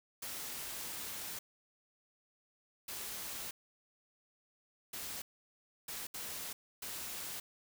white noise bursts at uneven times, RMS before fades -43 dBFS, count 6, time 0.22-1.39 / 2.88-3.51 / 4.93-5.22 / 5.88-6.07 / 6.14-6.53 / 6.82-7.4 s, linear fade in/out 5 ms, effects none

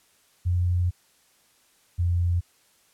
sine tone pair in turn, 88.8 / 87.17 Hz, F2 / F2, +29 / -3 cents, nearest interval unison, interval 32 cents, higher first, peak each -20 dBFS, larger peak neither, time 0.45-0.91 / 1.98-2.41 s, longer first, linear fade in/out 20 ms, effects white hiss -62 dBFS RMS until 2.93 s + low-pass 12000 Hz 12 dB/octave

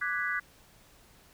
sine chord, G# half-diminished seventh, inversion second, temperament equal, 1174.7 / 1480 / 1661.2 / 1975.5 Hz, D6 / F#6 / G#6 / B6, 0 / 0 / 0 / 0 cents, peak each -37 / -33 / -34 / -34 dBFS, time 0.01-0.4 s, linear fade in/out 10 ms, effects pink hiss -59 dBFS RMS until 1.33 s

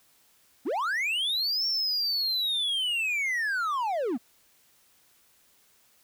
triangle linear two-way sweep, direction up then down, 204.6 to 5500 to 204.6 Hz, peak -24 dBFS, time 0.65-4.18 s, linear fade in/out 20 ms, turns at 1.66 s, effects white hiss -63 dBFS RMS until 6.03 s

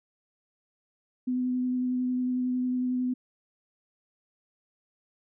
sine tone with vibrato, 251.6 Hz, B3, 32 cents sharp, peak -25 dBFS, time 1.27-3.14 s, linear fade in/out 10 ms, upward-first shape sine, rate 11 Hz, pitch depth 11 cents each way, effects none

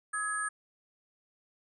sine tone cluster, 1268 / 1675 / 8770 Hz, D#6 / G#6 / C#9, +32 / +14 / -20 cents, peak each -35 / -34 / -37 dBFS, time 0.13-0.49 s, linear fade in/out 10 ms, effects none

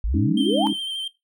sine exponential sweep, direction up, 46.25 to 932.3 Hz, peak -20 dBFS, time 0.04-0.67 s, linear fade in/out 0 ms
sine chord, Ab suspended fourth, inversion none, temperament equal, 207.7 / 277.2 / 311.1 Hz, Ab3 / Db4 / Eb4, 0 / 0 / 0 cents, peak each -24 dBFS, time 0.14-0.73 s, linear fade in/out 5 ms
triangle tone with vibrato, 3136 Hz, G7, in tune, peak -24 dBFS, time 0.37-1.08 s, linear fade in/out 5 ms, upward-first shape sine, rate 12 Hz, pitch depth 29 cents each way
effects noise-tail reverb RT60 0.2 s tail -17 dB re dry

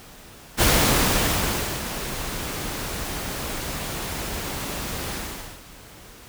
pink noise with ADSR envelope, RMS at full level -17 dBFS, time 0.57-5.64 s, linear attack 43 ms, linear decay 1200 ms, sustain -13 dB, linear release 500 ms, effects pink hiss -45 dBFS RMS until 6.28 s

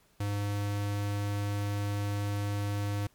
square tone, 102 Hz, G#2, 31 cents flat, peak -30 dBFS, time 0.2-3.07 s, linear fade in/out 5 ms, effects pink hiss -66 dBFS RMS until 3.14 s + MP3 96 kbps

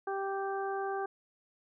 harmonic tone, 391.2 Hz, G4, 4 cents flat, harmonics 1 / 2 / 3 / 4, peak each -35 / -36 / -42 / -43 dBFS, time 0.07-1.06 s, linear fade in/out 5 ms, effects none

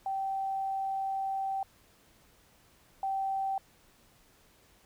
sine tone pair in turn, 776 / 776 Hz, G5 / G5, -18 / -18 cents, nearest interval unison, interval 0 cents, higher neither, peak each -30 / -29 dBFS, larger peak second, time 0.06-1.63 / 3.03-3.58 s, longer first, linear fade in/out 2 ms, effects pink hiss -63 dBFS RMS until 4.85 s

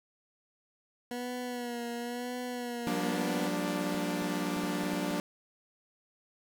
20% pulse tone with vibrato, 242.4 Hz, B3, 32 cents flat, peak -30 dBFS, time 1.11-3.48 s, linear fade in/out 2 ms, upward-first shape sine, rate 0.97 Hz, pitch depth 41 cents each way
sawtooth chord, G minor seventh, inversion third, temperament equal with one note detuned, 177.97 / 196 / 233.1 / 293.7 Hz, F3 / G3 / Bb3 / D4, +33 / 0 / 0 / 0 cents, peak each -32 / -34 / -35 / -30 dBFS, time 2.87-5.2 s, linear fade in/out 0 ms
clicks, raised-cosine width 2 ms, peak -34 dBFS, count 7, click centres 3.946 / 4.221 / 4.567 / 4.637 / 4.834 / 4.934 / 5.11 s
effects none

